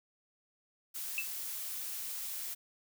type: noise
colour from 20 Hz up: blue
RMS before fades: -40 dBFS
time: 0.94-2.55 s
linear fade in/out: 20 ms
type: tone with exponential decay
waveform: sine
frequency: 2637 Hz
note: E7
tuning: in tune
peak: -28 dBFS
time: 1.18-1.3 s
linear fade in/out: 1 ms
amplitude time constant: 24 ms
effects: none